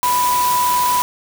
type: tone in noise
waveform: sine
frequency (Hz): 988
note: B5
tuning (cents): 0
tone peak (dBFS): -14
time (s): 0.03-1.02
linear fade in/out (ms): 0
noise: white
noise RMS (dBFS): -23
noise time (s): 0.03-1.02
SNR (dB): +6
effects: none